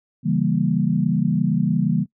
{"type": "chord", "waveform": "sine", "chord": "C# diminished seventh", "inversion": "none", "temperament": "equal", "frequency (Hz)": [138.59, 164.81, 196, 233.1], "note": ["C#3", "E3", "G3", "Bb3"], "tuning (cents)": [0, 0, 0, 0], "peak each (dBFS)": [-24, -21, -22, -23], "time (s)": [0.23, 2.06], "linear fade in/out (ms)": 50, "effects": ["noise-tail reverb RT60 0.1 s tail -21 dB re dry"]}